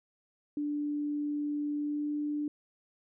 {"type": "tone with pitch glide", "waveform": "sine", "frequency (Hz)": [293.7, 295.7], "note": ["D4", "D4"], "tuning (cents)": [0, 12], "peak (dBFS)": -30, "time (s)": [0.57, 2.48], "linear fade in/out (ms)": 2, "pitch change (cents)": 12, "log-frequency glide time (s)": [1.77, 2.1], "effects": []}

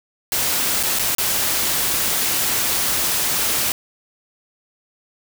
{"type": "noise with dropouts", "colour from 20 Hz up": "white", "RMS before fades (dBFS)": -20, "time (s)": [0.32, 3.72], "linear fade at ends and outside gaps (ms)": 1, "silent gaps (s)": [[0.83, 0.834], [0.988, 0.994], [1.15, 1.183]], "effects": []}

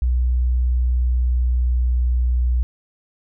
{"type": "tone with pitch glide", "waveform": "sine", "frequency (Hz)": [61.74, 61.28], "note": ["B1", "B1"], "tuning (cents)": [0, -13], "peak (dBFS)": -15, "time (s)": [0.02, 2.63], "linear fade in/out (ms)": 0, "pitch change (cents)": -13, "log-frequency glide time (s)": [0.61, 2.04], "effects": []}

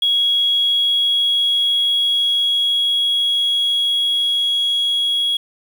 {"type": "tone with level ramp", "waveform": "triangle", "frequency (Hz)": 3322, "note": "G#7", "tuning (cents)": 0, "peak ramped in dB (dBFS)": [-10, -13], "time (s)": [0.02, 5.37], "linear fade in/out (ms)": 5, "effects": ["tanh soft clip ceiling -11 dBFS", "7-bit"]}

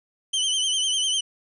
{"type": "tone with vibrato", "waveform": "sawtooth", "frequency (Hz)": 3071, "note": "G7", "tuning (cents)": -36, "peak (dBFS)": -18, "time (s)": [0.33, 1.21], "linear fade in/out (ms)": 10, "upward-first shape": "sine", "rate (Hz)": 10, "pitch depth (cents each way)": 66, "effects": ["resampled to 24000 Hz", "10-bit"]}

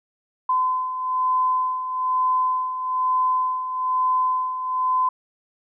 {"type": "beating tone pair", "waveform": "sine", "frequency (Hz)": [1020, 1021.1], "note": ["C6", "C6"], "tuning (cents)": [-44, -43], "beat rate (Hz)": 1.1, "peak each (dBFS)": [-27, -20], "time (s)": [0.49, 5.09], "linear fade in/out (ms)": 5, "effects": []}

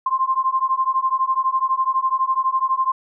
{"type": "beating tone pair", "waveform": "sine", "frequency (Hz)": [1046.5, 1058.5], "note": ["C6", "C6"], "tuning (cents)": [0, 20], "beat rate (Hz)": 12, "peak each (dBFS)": -20, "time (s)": [0.06, 2.92], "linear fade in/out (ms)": 5, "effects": []}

